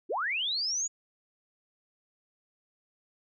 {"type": "linear sweep", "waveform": "sine", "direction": "up", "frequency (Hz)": [277.2, 6930], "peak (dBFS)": -28, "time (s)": [0.09, 0.88], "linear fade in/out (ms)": 20, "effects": []}